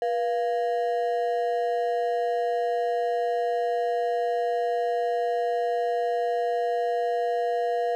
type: ring-modulated tone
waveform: triangle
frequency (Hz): 588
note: D5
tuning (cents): +2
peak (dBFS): -18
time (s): 0.02-7.95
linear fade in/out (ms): 0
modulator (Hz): 106
effects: none